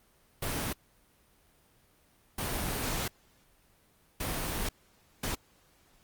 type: noise bursts at uneven times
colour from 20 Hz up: pink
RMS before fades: -33 dBFS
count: 4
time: 0.42-0.73 / 2.38-3.08 / 4.2-4.69 / 5.23-5.35 s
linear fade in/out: 5 ms
effects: pink hiss -65 dBFS RMS until 6.03 s + Opus 32 kbps